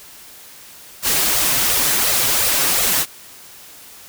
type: noise with flanger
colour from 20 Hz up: white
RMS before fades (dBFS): -17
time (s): 1.02-3.06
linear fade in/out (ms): 50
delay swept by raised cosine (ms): 1.5 to 7.4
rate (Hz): 2.8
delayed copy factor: +0.85
effects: white hiss -41 dBFS RMS until 4.08 s